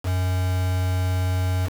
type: tone with quantisation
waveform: triangle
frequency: 91.8 Hz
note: F#2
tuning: 13 cents flat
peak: -18 dBFS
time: 0.03-1.7 s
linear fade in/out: 50 ms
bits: 5
effects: none